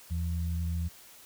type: tone pair together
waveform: sine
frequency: 81.02 / 170 Hz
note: E2 / F3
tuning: -29 / -46 cents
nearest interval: octave + minor second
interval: 1283 cents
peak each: -29 / -37 dBFS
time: 0.1-0.89 s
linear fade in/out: 20 ms
effects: white hiss -53 dBFS RMS until 1.25 s